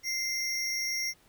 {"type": "tone pair together", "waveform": "square", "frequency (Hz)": [2093, 5591], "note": ["C7", "F8"], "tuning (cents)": [0, 1], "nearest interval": "octave + perfect fourth", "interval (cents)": 1701, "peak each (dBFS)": [-34, -32], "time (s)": [0.03, 1.14], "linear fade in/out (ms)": 50, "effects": ["pink hiss -63 dBFS RMS until 1.28 s"]}